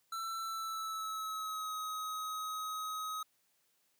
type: tone with pitch glide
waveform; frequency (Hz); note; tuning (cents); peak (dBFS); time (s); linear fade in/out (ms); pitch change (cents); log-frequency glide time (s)
square; 1337 to 1266.3; E6 to D#6; +24 to +30; -38; 0.12-3.23; 5; -94; 0.39-1.73
effects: white hiss -75 dBFS RMS until 3.99 s + high-pass 100 Hz 12 dB/octave